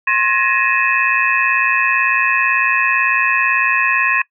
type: tone cluster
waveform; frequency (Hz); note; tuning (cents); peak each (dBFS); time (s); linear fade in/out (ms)
sine; 1067 / 1693 / 1867 / 2489 / 2607; C6 / G#6 / A#6 / D#7 / E7; +34 / +33 / +2 / 0 / -20; -19; 0.07-4.22; 5
effects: noise-tail reverb RT60 0.1 s tail -22 dB re dry